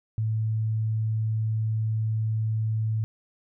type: tone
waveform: sine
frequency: 110 Hz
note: A2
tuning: in tune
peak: -23 dBFS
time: 0.18-3.04 s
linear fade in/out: 0 ms
effects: none